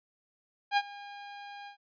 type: tone with ADSR envelope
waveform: sawtooth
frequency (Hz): 811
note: G#5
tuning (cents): -41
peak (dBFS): -18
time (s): 0.71-1.77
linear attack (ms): 60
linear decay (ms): 47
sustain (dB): -21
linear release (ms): 100
effects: resampled to 11025 Hz